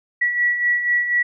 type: beating tone pair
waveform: sine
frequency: 1935 / 1939.1 Hz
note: B6 / B6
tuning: -36 / -32 cents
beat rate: 4.1 Hz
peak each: -25 / -17 dBFS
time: 0.21-1.23 s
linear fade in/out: 10 ms
effects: none